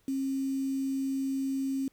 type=tone with quantisation; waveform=sine; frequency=270 Hz; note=C#4; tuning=45 cents flat; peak=-28 dBFS; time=0.08-1.88 s; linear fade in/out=2 ms; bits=8; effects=pink hiss -69 dBFS RMS until 1.92 s